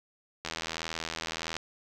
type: click train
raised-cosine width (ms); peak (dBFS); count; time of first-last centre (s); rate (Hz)
0.2; -16; 92; 0.45-1.567; 81.5
effects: none